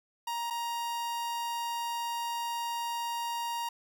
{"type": "tone with dropouts", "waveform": "45% pulse", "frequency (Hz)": 939, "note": "A#5", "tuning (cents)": 12, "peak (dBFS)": -32, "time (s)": [0.27, 3.69], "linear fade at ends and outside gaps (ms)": 5, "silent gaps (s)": [0.502, 0.506], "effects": []}